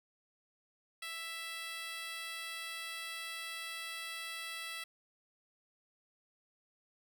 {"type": "tone with high-pass filter", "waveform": "10% pulse", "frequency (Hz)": 661, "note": "E5", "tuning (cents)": 5, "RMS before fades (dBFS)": -43, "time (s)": [1.02, 4.84], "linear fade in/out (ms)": 5, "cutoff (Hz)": 1700, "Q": 0.93, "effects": []}